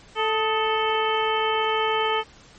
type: harmonic tone with a mistuned harmonic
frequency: 440 Hz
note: A4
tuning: in tune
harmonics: 1 / 2 / 3 / 4 / 5 / 6 / 7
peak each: -25 / -25 / -27 / -33 / -31 / -35 / -29 dBFS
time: 0.15-2.24 s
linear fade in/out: 50 ms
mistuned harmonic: 3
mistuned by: -69 cents
effects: pink hiss -50 dBFS RMS until 2.58 s + MP3 32 kbps